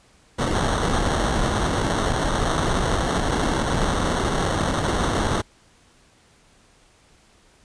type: noise with sample-and-hold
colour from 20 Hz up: pink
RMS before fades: -22 dBFS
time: 0.38-5.42 s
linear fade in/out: 20 ms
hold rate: 2450 Hz
effects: pink hiss -56 dBFS RMS until 7.64 s + resampled to 22050 Hz